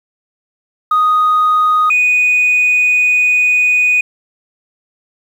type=tone pair in turn; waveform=sine; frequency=1244.5 / 2480 Hz; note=D#6 / D#7; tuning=0 / -6 cents; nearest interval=octave; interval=1194 cents; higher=second; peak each=-7 dBFS; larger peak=neither; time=0.91-1.9 / 1.9-4.01 s; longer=second; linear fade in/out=5 ms; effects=tanh soft clip ceiling -6 dBFS + 7-bit